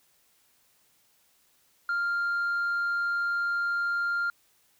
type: tone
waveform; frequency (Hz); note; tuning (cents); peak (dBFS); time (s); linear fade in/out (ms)
sine; 1396.9; F6; 0; -23; 1.89-4.3; 2
effects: tanh soft clip ceiling -24 dBFS + white hiss -66 dBFS RMS until 4.79 s